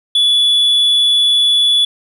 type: tone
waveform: sine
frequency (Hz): 3429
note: A7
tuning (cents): -45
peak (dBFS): -6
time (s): 0.15-1.85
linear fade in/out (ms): 5
effects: tanh soft clip ceiling -8 dBFS + 8-bit